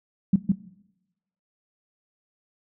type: tone with echo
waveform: sine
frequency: 192.3 Hz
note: G3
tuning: 33 cents flat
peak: -13 dBFS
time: 0.33-0.36 s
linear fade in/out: 5 ms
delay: 160 ms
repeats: 1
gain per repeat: -2 dB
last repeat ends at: 0.52 s
effects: noise-tail reverb RT60 0.9 s tail -18 dB re dry